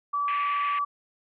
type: tone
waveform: sine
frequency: 1152 Hz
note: D6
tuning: 34 cents flat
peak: -24 dBFS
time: 0.13-0.85 s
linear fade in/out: 10 ms
type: band-pass noise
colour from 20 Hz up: white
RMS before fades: -36 dBFS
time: 0.28-0.79 s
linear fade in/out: 2 ms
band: 1800 to 2600 Hz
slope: 48 dB/octave
effects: none